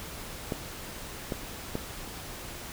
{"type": "clicks", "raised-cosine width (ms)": 2, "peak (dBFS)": -16, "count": 3, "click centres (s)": [0.522, 1.322, 1.754], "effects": ["pink hiss -41 dBFS RMS until 2.72 s"]}